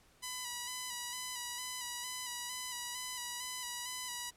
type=tone with vibrato; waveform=5% pulse; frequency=987.8 Hz; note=B5; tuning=in tune; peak=-27 dBFS; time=0.22-4.31 s; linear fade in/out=20 ms; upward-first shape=square; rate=2.2 Hz; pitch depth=30 cents each way; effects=pink hiss -66 dBFS RMS until 4.36 s + low-pass 12000 Hz 12 dB/octave